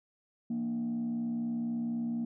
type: tone with frequency modulation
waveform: sine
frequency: 233.6 Hz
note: A#3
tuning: 4 cents sharp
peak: -29 dBFS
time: 0.5-2.25 s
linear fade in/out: 5 ms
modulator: 64.1 Hz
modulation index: 0.41
effects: tanh soft clip ceiling -28 dBFS